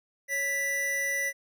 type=tone pair together; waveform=square; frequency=554.4 / 1974.2 Hz; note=C#5 / B6; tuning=0 / -1 cents; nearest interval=octave + minor seventh; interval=2199 cents; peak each=-39 / -28 dBFS; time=0.28-1.33 s; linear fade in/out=50 ms; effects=none